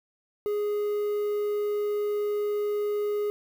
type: tone with quantisation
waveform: triangle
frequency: 415.3 Hz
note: G#4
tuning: in tune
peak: -23 dBFS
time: 0.46-3.3 s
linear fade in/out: 0 ms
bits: 8
effects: none